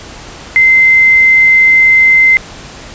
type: tone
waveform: sine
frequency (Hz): 2074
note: C7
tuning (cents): -16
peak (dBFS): -3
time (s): 0.56-2.37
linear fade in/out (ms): 0
effects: pink hiss -30 dBFS RMS until 2.94 s + resampled to 16000 Hz